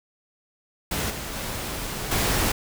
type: noise with level steps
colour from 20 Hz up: pink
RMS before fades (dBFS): -27 / -33 / -31 / -23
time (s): 0.91-2.52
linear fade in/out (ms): 5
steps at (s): 1.1 / 1.33 / 2.11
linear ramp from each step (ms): 5
effects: none